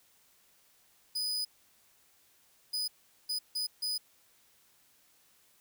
40% pulse tone bursts at uneven times, 4978 Hz, D#8, in tune, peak -30 dBFS, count 5, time 1.15-1.45 / 2.73-2.88 / 3.29-3.39 / 3.55-3.67 / 3.82-3.98 s, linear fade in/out 10 ms, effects white hiss -66 dBFS RMS until 5.6 s

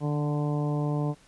harmonic tone with a mistuned harmonic, 147.2 Hz, D3, 4 cents sharp, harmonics 1 / 2 / 3 / 4 / 5 / 6 / 7, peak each -26 / -32 / -36 / -38 / -40 / -42 / -43 dBFS, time 0-1.15 s, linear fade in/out 50 ms, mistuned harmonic 1, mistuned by +25 cents, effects pink hiss -58 dBFS RMS until 1.27 s + resampled to 24000 Hz

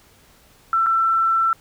sine tone with dropouts, 1339 Hz, E6, 27 cents sharp, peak -15 dBFS, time 0.73-1.53 s, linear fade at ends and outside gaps 1 ms, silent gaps 0.862-0.867 s, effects pink hiss -53 dBFS RMS until 1.6 s

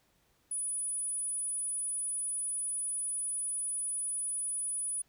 sine tone, 9890 Hz, D#9, 12 cents flat, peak -32 dBFS, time 0.51-5.02 s, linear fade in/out 5 ms, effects pink hiss -71 dBFS RMS until 5.08 s

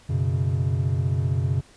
triangle chord, F# suspended fourth, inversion none, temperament just, 92.5 / 123.33 / 138.75 Hz, F#2 / B2 / C#3, 0 / -2 / +2 cents, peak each -23 dBFS, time 0.09-1.61 s, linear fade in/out 10 ms, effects pink hiss -53 dBFS RMS until 1.76 s + resampled to 22050 Hz

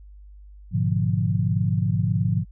sine chord, G# diminished seventh, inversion none, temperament equal with one note detuned, 104.85 / 123.47 / 146.83 / 174.61 Hz, G#2 / B2 / D3 / F3, +17 / 0 / 0 / 0 cents, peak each -23 / -26 / -26 / -25 dBFS, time 0.71-2.45 s, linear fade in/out 50 ms, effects added 50 Hz sine -42 dBFS peak until 2.51 s

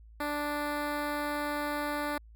10% pulse tone with notch filter, 293.7 Hz, D4, in tune, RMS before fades -33 dBFS, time 0.2-2.18 s, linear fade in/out 5 ms, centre 6400 Hz, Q 0.77, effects added 55 Hz sine -50 dBFS peak until 2.35 s

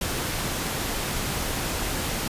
pink noise, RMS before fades -28 dBFS, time 0.01-2.28 s, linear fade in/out 5 ms, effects resampled to 32000 Hz

